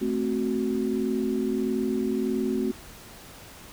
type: chord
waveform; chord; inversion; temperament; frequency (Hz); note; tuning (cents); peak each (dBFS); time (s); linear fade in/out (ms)
sine; F# diminished; first; equal; 220 / 261.6 / 370; A3 / C4 / F#4; 0 / 0 / 0; -28; 0.01-2.72; 10
effects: pink hiss -46 dBFS RMS until 3.72 s